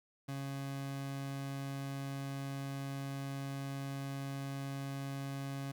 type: tone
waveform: 30% pulse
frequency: 137.7 Hz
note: C#3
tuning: 11 cents flat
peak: -36 dBFS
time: 0.28-5.72 s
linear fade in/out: 10 ms
effects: none